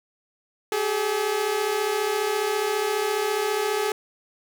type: tone pair together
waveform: sawtooth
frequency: 391.1 / 425.8 Hz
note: G4 / G#4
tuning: -4 / +43 cents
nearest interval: minor second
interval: 147 cents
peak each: -24 / -20 dBFS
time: 0.72-3.92 s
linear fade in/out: 2 ms
effects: none